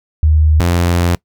sine / sawtooth tone pair in turn, 77.2 / 86.93 Hz, D#2 / F2, -13 / -7 cents, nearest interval major second, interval 206 cents, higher second, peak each -7 dBFS, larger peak neither, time 0.23-0.6 / 0.6-1.15 s, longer second, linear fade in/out 0 ms, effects noise-tail reverb RT60 0.1 s tail -23 dB re dry

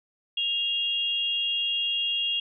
sine tone pair together, 2800 / 3296 Hz, F7 / G#7, +4 / -14 cents, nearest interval minor third, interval 282 cents, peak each -27 dBFS, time 0.37-2.4 s, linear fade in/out 5 ms, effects none

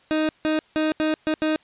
30% pulse tone bursts at uneven times, 311.1 Hz, D#4, in tune, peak -17 dBFS, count 6, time 0.11-0.29 / 0.45-0.59 / 0.76-0.92 / 1-1.14 / 1.27-1.34 / 1.42-1.56 s, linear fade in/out 0 ms, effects white hiss -57 dBFS RMS until 1.63 s + resampled to 8000 Hz

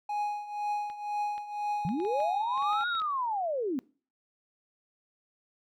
triangle tone with tremolo, 830.6 Hz, G#5, in tune, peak -25 dBFS, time 0.09-2.84 s, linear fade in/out 5 ms, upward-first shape triangle, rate 2 Hz, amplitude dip 80%
clicks, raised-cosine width 0.3 ms, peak -32 dBFS, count 12, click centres 0.9 / 1.38 / 1.89 / 2.001 / 2.05 / 2.203 / 2.577 / 2.624 / 2.731 / 2.81 / 2.952 / 3.018 s
sine tone with exponential growth, 3774 Hz, A#7, 21 cents sharp, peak -34 dBFS, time 1.52-3 s, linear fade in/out 0 ms, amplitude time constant 320 ms
sine linear two-way sweep, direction up then down, 144.8 to 1451 to 240 Hz, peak -28 dBFS, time 1.85-3.79 s, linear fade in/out 0 ms, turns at 2.88 s
effects noise-tail reverb RT60 0.4 s tail -23 dB re dry

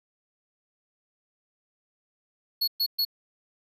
square tone bursts, 4360 Hz, C#8, 29 cents flat, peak -23 dBFS, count 3, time 2.61-3.051 s, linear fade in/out 10 ms, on 67 ms, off 120 ms, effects none

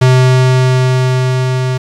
square tone with level ramp, 128.5 Hz, C3, 31 cents flat, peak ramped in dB -5 to -13 dBFS, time 0.01-1.78 s, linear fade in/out 10 ms, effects low-pass 7000 Hz 12 dB/octave + 7-bit

